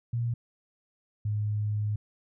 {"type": "tone pair in turn", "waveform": "sine", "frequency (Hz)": [118.1, 105.22], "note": ["A#2", "G#2"], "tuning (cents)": [23, 23], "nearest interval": "major second", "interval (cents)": 200, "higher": "first", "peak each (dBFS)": -26, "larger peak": "neither", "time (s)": [[0.13, 0.34], [1.25, 1.96]], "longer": "second", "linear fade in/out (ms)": 5, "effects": []}